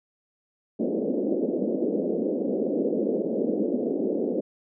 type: band-pass noise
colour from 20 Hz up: pink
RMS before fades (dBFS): -26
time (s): 0.79-4.41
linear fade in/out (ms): 10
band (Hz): 210 to 550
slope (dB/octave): 48
effects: none